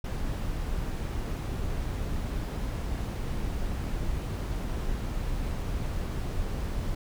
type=noise; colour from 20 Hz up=brown; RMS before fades=-31 dBFS; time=0.04-6.95 s; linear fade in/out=5 ms; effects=none